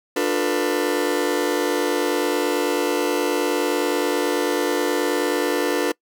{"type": "chord", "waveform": "40% pulse", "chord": "B half-diminished seventh", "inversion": "first", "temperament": "just", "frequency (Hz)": [296.3, 355.6, 444.5, 493.9], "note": ["D4", "F4", "A4", "B4"], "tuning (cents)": [15, 31, 18, 0], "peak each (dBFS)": -24, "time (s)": [0.16, 5.92], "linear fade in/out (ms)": 5, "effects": ["noise-tail reverb RT60 0.1 s tail -24 dB re dry"]}